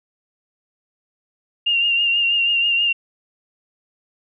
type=tone with vibrato; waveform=sine; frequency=2794 Hz; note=F7; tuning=in tune; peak=-15 dBFS; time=1.66-2.93 s; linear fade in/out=10 ms; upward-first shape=triangle; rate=6.2 Hz; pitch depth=39 cents each way; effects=none